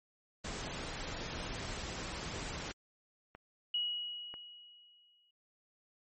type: noise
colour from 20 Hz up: pink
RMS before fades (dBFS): -41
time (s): 0.44-2.72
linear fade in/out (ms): 10
type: click train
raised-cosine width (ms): 0.5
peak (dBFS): -33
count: 4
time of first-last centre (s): 1.37-4.34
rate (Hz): 1.01
type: tone with exponential decay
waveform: sine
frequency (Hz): 2909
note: F#7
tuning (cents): -30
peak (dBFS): -30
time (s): 3.74-5.31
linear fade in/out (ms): 5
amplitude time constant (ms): 340
effects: MP3 32 kbps